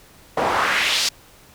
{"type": "noise with band-pass filter sweep", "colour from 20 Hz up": "pink", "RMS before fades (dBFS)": -20, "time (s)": [0.37, 1.09], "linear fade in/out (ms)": 5, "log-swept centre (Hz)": [620, 5200], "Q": 1.8, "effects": ["pink hiss -49 dBFS RMS until 1.54 s"]}